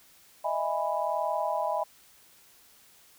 sine chord, E major seventh, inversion third, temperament just, 618.1 / 659.3 / 824.1 / 988.9 Hz, D#5 / E5 / G#5 / B5, -12 / 0 / -14 / +2 cents, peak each -32 dBFS, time 0.44-1.84 s, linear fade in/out 10 ms, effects white hiss -58 dBFS RMS until 3.18 s

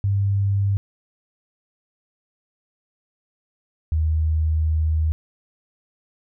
sine tone pair in turn, 99.4 / 78.68 Hz, G2 / D#2, +25 / +20 cents, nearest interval major third, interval 405 cents, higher first, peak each -17 dBFS, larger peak neither, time 0.04-0.77 / 3.92-5.12 s, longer second, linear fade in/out 0 ms, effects none

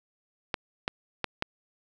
clicks, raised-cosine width 0.3 ms, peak -11 dBFS, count 4, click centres 0.542 / 0.879 / 1.243 / 1.424 s, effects none

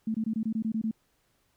sine tone bursts, 220.9 Hz, A3, 7 cents sharp, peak -26 dBFS, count 9, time 0.07-0.912 s, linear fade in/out 5 ms, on 74 ms, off 22 ms, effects pink hiss -71 dBFS RMS until 1.56 s

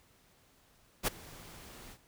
pink noise with ADSR envelope, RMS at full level -27 dBFS, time 1.03-1.98 s, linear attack 45 ms, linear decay 11 ms, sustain -24 dB, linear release 59 ms, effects pink hiss -66 dBFS RMS until 2.07 s

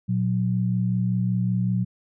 sine tone pair together, 118.1 / 183.39 Hz, A#2 / F#3, +23 / -15 cents, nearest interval minor sixth, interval 762 cents, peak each -23 dBFS, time 0.08-1.85 s, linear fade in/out 20 ms, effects none

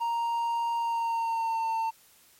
triangle tone with pitch glide, 932.3 to 901.6 Hz, A#5 to A5, 0 to +42 cents, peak -24 dBFS, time 0-1.91 s, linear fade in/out 20 ms, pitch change -58 cents, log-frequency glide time 0.77-1.66 s, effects white hiss -59 dBFS RMS until 2.39 s + MP3 64 kbps

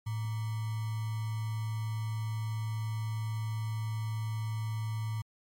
sine tone with sample-and-hold, 110 Hz, A2, in tune, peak -31 dBFS, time 0.06-5.22 s, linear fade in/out 10 ms, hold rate 1050 Hz, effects MP3 64 kbps

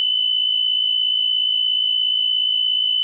sine tone pair together, 2960 / 3017 Hz, F#7 / F#7, 0 / +33 cents, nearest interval unison, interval 33 cents, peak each -23 / -17 dBFS, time 0-3.03 s, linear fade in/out 0 ms, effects none

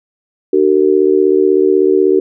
sine tone with amplitude modulation, 380 Hz, F#4, 46 cents sharp, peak -3 dBFS, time 0.53-2.2 s, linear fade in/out 5 ms, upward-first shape sine, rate 76.2 Hz, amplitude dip 100%, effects none

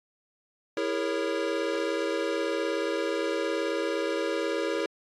square chord, A# half-diminished seventh, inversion second, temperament equal with one note detuned, 329.6 / 407.2 / 466.2 / 554.4 Hz, E4 / G#4 / A#4 / C#5, 0 / -34 / 0 / 0 cents, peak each -33 dBFS, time 0.77-4.86 s, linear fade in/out 2 ms, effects low-pass 5000 Hz 12 dB/octave + AAC 48 kbps

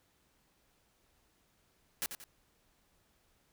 white noise with echo, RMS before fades -35 dBFS, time 2.02-2.06 s, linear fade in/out 0 ms, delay 90 ms, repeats 2, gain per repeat -8 dB, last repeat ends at 2.24 s, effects pink hiss -72 dBFS RMS until 3.52 s

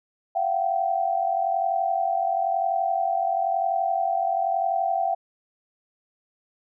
sine tone cluster, 681 / 732 / 773 Hz, F5 / F#5 / G5, -44 / -19 / -24 cents, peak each -25 / -30 / -24 dBFS, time 0.35-5.15 s, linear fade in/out 10 ms, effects none

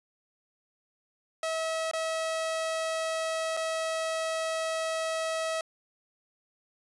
sawtooth tone with dropouts, 645 Hz, E5, 38 cents flat, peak -25 dBFS, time 1.43-5.61 s, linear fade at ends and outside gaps 2 ms, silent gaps 1.913-1.934 / 3.568-3.572 s, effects resampled to 24000 Hz

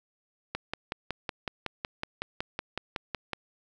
click train, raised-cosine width 0.3 ms, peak -15 dBFS, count 16, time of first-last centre 0.55-3.333 s, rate 5.39 Hz, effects none

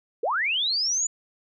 sine linear sweep, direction up, 392 to 7040 Hz, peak -22 dBFS, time 0.23-1.07 s, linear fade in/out 5 ms, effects none

